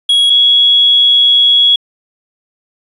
triangle / sine tone pair in turn, 3322 / 3343 Hz, G#7 / G#7, 0 / +11 cents, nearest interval unison, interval 11 cents, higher second, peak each -5 dBFS, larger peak neither, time 0.09-0.3 / 0.3-1.76 s, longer second, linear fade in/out 5 ms, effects resampled to 24000 Hz + 7-bit

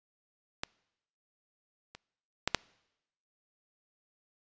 clicks, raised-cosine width 0.2 ms, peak -15 / -28 / -9 / -6 dBFS, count 4, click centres 0.635 / 1.95 / 2.476 / 2.547 s, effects noise-tail reverb RT60 0.9 s tail -25 dB re dry + resampled to 16000 Hz

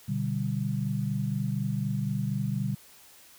sine chord, G major, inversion first, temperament equal with one note detuned, 122.76 / 146.83 / 196 Hz, B2 / D3 / G3, -10 / 0 / 0 cents, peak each -31 dBFS, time 0.08-2.75 s, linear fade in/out 10 ms, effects white hiss -54 dBFS RMS until 3.38 s

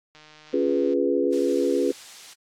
click train, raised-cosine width 0.2 ms, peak -31 dBFS, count 121, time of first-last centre 0.15-0.934 s, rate 153 Hz
sine chord, C# dominant seventh, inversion none, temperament equal, 277.2 / 349.2 / 415.3 / 493.9 Hz, C#4 / E#4 / G#4 / B4, 0 / 0 / 0 / 0 cents, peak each -25 dBFS, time 0.53-1.92 s, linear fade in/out 10 ms
blue noise, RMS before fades -36 dBFS, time 1.32-2.34 s, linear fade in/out 10 ms
effects low-pass 6000 Hz 12 dB/octave + AAC 64 kbps

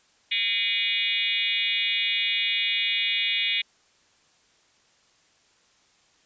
sine tone with frequency modulation, 2890 Hz, F#7, 41 cents flat, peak -22 dBFS, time 0.31-3.62 s, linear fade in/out 10 ms, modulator 210 Hz, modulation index 3.9, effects white hiss -62 dBFS RMS until 6.25 s + resampled to 16000 Hz

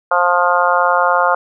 harmonic tone, 176.6 Hz, F3, 20 cents sharp, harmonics 3 / 4 / 5 / 6 / 7 / 8, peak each -18 / -18 / -18 / -18 / -18 / -18 dBFS, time 0.11-1.35 s, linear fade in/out 5 ms, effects none

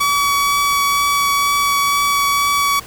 sawtooth tone with vibrato, 1137 Hz, C#6, 44 cents sharp, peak -10 dBFS, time 0-2.8 s, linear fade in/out 10 ms, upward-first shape triangle, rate 2.1 Hz, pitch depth 9 cents each way, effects pink hiss -37 dBFS RMS until 2.86 s

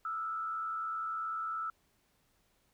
sine tone with frequency modulation, 1318.5 Hz, E6, in tune, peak -34 dBFS, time 0.05-1.7 s, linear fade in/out 2 ms, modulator 90 Hz, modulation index 0.55, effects pink hiss -73 dBFS RMS until 2.73 s

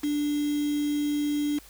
sine tone with quantisation, 293.7 Hz, D4, in tune, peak -24 dBFS, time 0.03-1.59 s, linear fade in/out 10 ms, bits 6, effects added 50 Hz sine -54 dBFS peak until 1.69 s + white hiss -52 dBFS RMS until 1.69 s

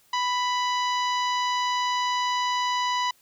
harmonic tone, 990 Hz, B5, 4 cents sharp, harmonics 1 / 2 / 3 / 4 / 5 / 6 / 7, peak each -24 / -32 / -33 / -35 / -39 / -42 / -46 dBFS, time 0.13-3.11 s, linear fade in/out 5 ms, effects white hiss -61 dBFS RMS until 3.21 s

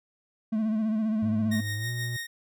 triangle tone with vibrato, 217.9 Hz, A3, 17 cents flat, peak -22 dBFS, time 0.52-1.61 s, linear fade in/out 10 ms, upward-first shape sine, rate 15 Hz, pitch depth 49 cents each way
triangle tone with pitch glide, 105.1 to 120.03 Hz, G#2 to B2, +21 to -49 cents, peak -28 dBFS, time 1.22-2.17 s, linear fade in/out 10 ms, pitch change +230 cents, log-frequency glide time 1.76-1.89 s
sawtooth tone with tremolo, 1859 Hz, A#6, 5 cents flat, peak -28 dBFS, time 1.51-2.27 s, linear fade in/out 10 ms, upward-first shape sine, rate 6.3 Hz, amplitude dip 50%
effects none

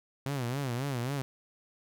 sawtooth tone with vibrato, 130 Hz, C3, 11 cents flat, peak -27 dBFS, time 0.26-1.22 s, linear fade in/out 0 ms, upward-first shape sine, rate 3.7 Hz, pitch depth 170 cents each way, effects none

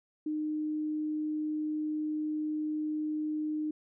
sine tone, 306 Hz, D#4, 29 cents flat, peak -30 dBFS, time 0.26-3.71 s, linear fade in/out 5 ms, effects none

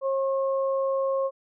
sine tone pair together, 540 / 1080 Hz, C#5 / C#6, -45 / -45 cents, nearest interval octave, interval 1200 cents, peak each -23 / -32 dBFS, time 0.01-1.31 s, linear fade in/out 50 ms, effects none

